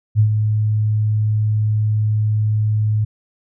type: tone with ADSR envelope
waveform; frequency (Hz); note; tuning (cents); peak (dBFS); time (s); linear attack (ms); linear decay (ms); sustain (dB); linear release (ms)
sine; 107.2; A2; -45; -8; 0.15-3.05; 45; 89; -6; 11
effects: none